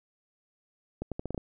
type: accelerating click train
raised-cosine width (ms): 2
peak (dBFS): -20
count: 7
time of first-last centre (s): 1.02-1.378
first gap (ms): 97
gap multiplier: 0.8
effects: none